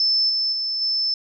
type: tone with level steps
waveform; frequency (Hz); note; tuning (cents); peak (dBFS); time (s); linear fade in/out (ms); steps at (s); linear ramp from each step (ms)
sine; 5274; E8; 0; -16 / -19 / -22 / -19; 0-1.14; 2; 0.29 / 0.52 / 0.81; 10
effects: none